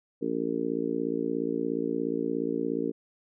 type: harmonic tone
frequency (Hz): 57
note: A#1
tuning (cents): -38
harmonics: 3 / 4 / 5 / 6 / 7 / 8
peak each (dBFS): -40 / -35 / -31 / -35 / -34 / -33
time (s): 0.21-2.92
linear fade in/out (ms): 20
effects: none